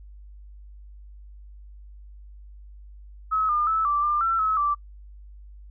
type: tone with pitch steps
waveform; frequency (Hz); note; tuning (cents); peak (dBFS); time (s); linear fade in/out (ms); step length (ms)
sine; 1285 / 1207 / 1308 / 1169 / 1195 / 1345 / 1289 / 1168; E6 / D6 / E6 / D6 / D6 / E6 / E6 / D6; -45 / +47 / -14 / -8 / +30 / +34 / -39 / -10; -20; 3.31-4.75; 20; 180
effects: noise-tail reverb RT60 0.1 s tail -26 dB re dry + added 50 Hz sine -42 dBFS peak until 5.7 s